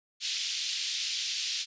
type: band-pass noise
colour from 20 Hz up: pink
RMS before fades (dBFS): -33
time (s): 0.2-1.66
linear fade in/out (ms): 50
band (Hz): 3000 to 6000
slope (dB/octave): 24
effects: resampled to 16000 Hz